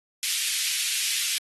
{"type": "high-pass noise", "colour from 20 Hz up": "pink", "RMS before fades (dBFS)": -27, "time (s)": [0.23, 1.38], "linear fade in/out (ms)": 0, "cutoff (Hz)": 2400, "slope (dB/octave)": 24, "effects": ["AAC 32 kbps"]}